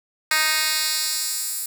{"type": "tone with high-pass filter sweep", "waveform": "10% pulse", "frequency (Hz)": 311.1, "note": "D#4", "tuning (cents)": 0, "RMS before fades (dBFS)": -23, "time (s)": [0.31, 1.66], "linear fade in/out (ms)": 2, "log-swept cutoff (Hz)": [1900, 10000], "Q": 1, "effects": []}